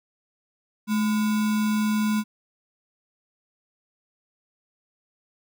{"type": "tone with sample-and-hold", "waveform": "sine", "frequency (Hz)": 213.9, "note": "A3", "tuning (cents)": -49, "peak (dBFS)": -20, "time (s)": [0.87, 2.24], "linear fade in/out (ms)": 50, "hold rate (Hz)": 1225, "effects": []}